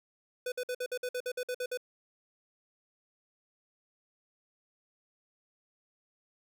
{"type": "tone bursts", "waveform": "square", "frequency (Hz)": 498.5, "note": "B4", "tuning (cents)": 16, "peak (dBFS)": -33, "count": 12, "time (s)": [0.46, 1.774], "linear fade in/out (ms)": 5, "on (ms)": 60, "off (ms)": 54, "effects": []}